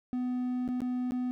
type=tone with dropouts; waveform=triangle; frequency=249.9 Hz; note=B3; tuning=21 cents sharp; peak=-27 dBFS; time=0.13-1.31 s; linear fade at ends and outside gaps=0 ms; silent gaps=0.678-0.688 / 0.805-0.818 / 1.109-1.12 s; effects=none